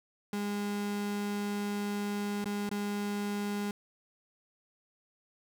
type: tone with dropouts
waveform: 35% pulse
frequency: 204.6 Hz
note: G#3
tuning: 26 cents flat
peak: -30 dBFS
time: 0.33-3.71 s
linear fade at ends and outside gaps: 2 ms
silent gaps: 2.443-2.457 / 2.692-2.713 s
effects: none